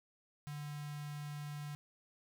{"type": "tone with notch filter", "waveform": "square", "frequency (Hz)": 146.83, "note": "D3", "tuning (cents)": 0, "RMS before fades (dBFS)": -44, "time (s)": [0.47, 1.75], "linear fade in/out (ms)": 0, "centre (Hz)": 460, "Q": 0.97, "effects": []}